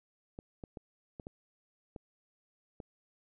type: clicks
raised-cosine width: 2 ms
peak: -30 dBFS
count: 7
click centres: 0.389 / 0.638 / 0.772 / 1.198 / 1.269 / 1.962 / 2.802 s
effects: none